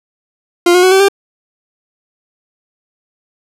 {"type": "tone with pitch steps", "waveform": "40% pulse", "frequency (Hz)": [349.2, 360.5, 372.1, 384.1, 396.5], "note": ["F4", "F#4", "F#4", "G4", "G4"], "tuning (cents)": [0, -45, 10, -35, 20], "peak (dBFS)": -5, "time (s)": [0.66, 1.085], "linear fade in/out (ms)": 5, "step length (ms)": 85, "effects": ["low-pass 12000 Hz 12 dB/octave"]}